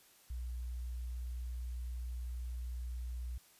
sine tone, 61 Hz, B1, 21 cents flat, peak -38 dBFS, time 0.3-3.38 s, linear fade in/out 5 ms, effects white hiss -64 dBFS RMS until 3.59 s + resampled to 32000 Hz

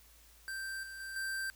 square tone with level steps, 1567 Hz, G6, 1 cent flat, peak -39 / -45 / -42 / -36 dBFS, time 0.48-1.5 s, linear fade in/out 0 ms, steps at 0.83 / 1 / 1.16 s, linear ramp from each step 2 ms, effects added 56 Hz sine -62 dBFS peak until 1.55 s + white hiss -62 dBFS RMS until 1.55 s

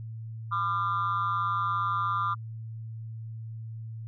sine tone with amplitude modulation, 1196 Hz, D6, 31 cents sharp, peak -20 dBFS, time 0.51-2.35 s, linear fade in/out 20 ms, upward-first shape sine, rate 183 Hz, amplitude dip 95%, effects tanh soft clip ceiling -20 dBFS + added 112 Hz sine -36 dBFS peak until 4.07 s

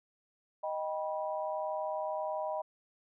sine chord, Eb augmented, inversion none, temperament equal with one note detuned, 622.3 / 784 / 974.7 Hz, Eb5 / G5 / B5, 0 / 0 / -23 cents, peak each -35 / -39 / -39 dBFS, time 0.63-2.62 s, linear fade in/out 10 ms, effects none

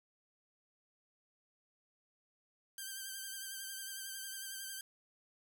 5% pulse tone with vibrato, 1568 Hz, G6, in tune, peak -32 dBFS, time 2.78-4.81 s, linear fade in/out 2 ms, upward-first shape triangle, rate 11 Hz, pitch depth 41 cents each way, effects none

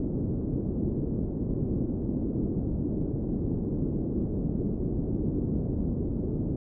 white low-pass noise, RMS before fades -29 dBFS, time 0-6.56 s, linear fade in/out 2 ms, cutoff 330 Hz, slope 24 dB/octave, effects none

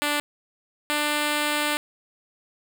5% pulse tone pair in turn, 293.7 / 296.8 Hz, D4 / D4, 0 / +18 cents, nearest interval unison, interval 18 cents, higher second, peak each -11 dBFS, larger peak neither, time 0.02-0.2 / 0.9-1.77 s, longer second, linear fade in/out 0 ms, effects none

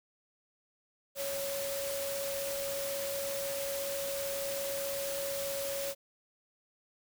sine tone in noise, 556 Hz, C#5, 5 cents sharp, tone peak -35 dBFS, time 1.15-5.95 s, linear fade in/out 50 ms, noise white, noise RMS -39 dBFS, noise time 1.15-5.95 s, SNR +1 dB, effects none

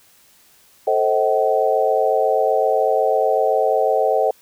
sine chord, A diminished seventh, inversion none, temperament just, 440 / 528 / 633.6 / 760.3 Hz, A4 / C5 / Eb5 / Gb5, 0 / +16 / +31 / +47 cents, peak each -20 dBFS, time 0.87-4.31 s, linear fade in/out 5 ms, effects white hiss -53 dBFS RMS until 4.41 s

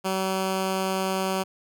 10% pulse tone, 190 Hz, F#3, 46 cents sharp, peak -16 dBFS, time 0.04-1.44 s, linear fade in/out 20 ms, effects none

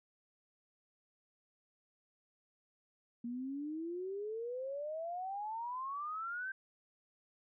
sine exponential sweep, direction up, 233.1 to 1578 Hz, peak -38 dBFS, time 3.24-6.52 s, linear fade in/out 5 ms, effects none

